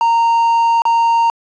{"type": "tone with dropouts", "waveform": "triangle", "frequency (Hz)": 925, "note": "A#5", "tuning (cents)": -14, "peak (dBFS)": -8, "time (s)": [0.01, 1.3], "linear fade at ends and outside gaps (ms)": 1, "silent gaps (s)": [0.82, 0.853], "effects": ["resampled to 16000 Hz", "7-bit"]}